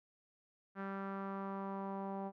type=tone with low-pass filter sweep; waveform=sawtooth; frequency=195.4 Hz; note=G3; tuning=5 cents flat; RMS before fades=-42 dBFS; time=0.75-2.32 s; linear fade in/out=50 ms; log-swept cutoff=1500 to 830 Hz; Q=3; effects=none